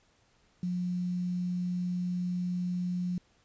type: tone with quantisation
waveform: sine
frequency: 178.9 Hz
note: F3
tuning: 42 cents sharp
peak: -29 dBFS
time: 0.63-3.18 s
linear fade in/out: 2 ms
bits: 9
effects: pink hiss -67 dBFS RMS until 3.44 s + resampled to 16000 Hz